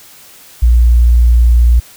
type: tone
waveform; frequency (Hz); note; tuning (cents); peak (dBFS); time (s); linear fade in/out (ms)
sine; 59.2; A#1; +27; -4; 0.62-1.8; 10
effects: white hiss -39 dBFS RMS until 1.96 s